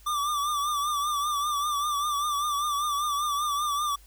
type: tone with vibrato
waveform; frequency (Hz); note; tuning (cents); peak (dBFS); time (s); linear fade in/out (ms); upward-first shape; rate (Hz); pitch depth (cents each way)
square; 1174.7; D6; 0; -26; 0.06-3.96; 10; triangle; 5.1; 72
effects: added 50 Hz sine -51 dBFS peak until 4.06 s + white hiss -58 dBFS RMS until 4.06 s